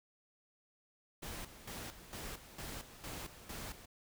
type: noise with tremolo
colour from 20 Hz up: pink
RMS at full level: -45 dBFS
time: 1.22-3.86 s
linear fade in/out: 10 ms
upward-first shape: square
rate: 2.2 Hz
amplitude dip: 70%
effects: none